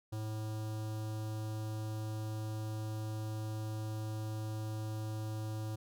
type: tone with notch filter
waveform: square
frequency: 108.5 Hz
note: A2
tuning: 24 cents flat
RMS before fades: -39 dBFS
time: 0.12-5.76 s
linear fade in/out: 10 ms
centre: 2100 Hz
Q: 0.97
effects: none